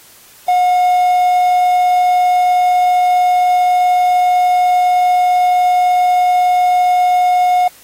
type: tone with quantisation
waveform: triangle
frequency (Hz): 724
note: F#5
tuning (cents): -38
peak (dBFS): -7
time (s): 0.48-7.68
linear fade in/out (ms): 5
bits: 5
effects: white hiss -43 dBFS RMS until 7.83 s + AAC 48 kbps